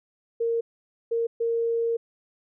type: tone bursts at uneven times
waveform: sine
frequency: 462.4 Hz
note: A#4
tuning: 14 cents flat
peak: -22 dBFS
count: 3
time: 0.4-0.61 / 1.11-1.27 / 1.4-1.97 s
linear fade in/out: 10 ms
effects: none